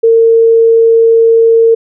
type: tone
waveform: sine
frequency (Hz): 455.8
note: A#4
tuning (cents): -39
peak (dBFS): -3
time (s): 0.03-1.75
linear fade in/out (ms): 10
effects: none